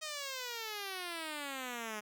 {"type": "exponential sweep", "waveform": "5% pulse", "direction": "down", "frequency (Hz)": [631, 207.7], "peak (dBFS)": -28, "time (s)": [0.01, 2.01], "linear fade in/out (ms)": 20, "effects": []}